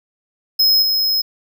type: tone with level steps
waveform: square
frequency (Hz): 5130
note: E8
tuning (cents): -48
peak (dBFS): -11 / -15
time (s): 0.59-1.22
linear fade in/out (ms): 10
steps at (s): 0.82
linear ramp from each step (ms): 5
effects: none